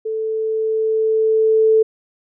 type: tone with level ramp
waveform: sine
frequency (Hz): 440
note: A4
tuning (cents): 0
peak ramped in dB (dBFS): -20 to -9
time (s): 0.05-1.83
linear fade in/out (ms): 10
effects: none